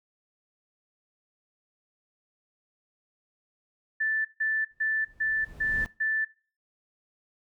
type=tone bursts; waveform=sine; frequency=1760 Hz; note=A6; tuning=in tune; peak=-24 dBFS; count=6; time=4-6.25 s; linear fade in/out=10 ms; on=250 ms; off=150 ms
type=noise with exponential growth; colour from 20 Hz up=brown; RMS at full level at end=-35 dBFS; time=4.71-5.86 s; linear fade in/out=0 ms; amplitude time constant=250 ms
effects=noise-tail reverb RT60 0.4 s tail -21 dB re dry